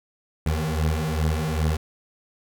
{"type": "beating tone pair", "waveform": "25% pulse", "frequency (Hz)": [77.1, 79.6], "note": ["D#2", "D#2"], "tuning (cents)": [-15, 40], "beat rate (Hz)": 2.5, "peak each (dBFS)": -21, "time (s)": [0.46, 1.77], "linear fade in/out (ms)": 5, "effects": []}